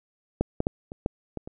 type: clicks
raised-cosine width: 2 ms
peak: -9 / -11 / -10 / -24 / -11 / -19 / -25 dBFS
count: 7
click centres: 0.41 / 0.604 / 0.669 / 0.919 / 1.061 / 1.373 / 1.475 s
effects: none